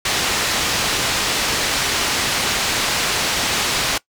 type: low-pass noise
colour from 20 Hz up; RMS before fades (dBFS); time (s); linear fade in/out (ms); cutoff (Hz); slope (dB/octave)
white; -20; 0.05-3.98; 5; 5300; 12
effects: noise-tail reverb RT60 0.1 s tail -21 dB re dry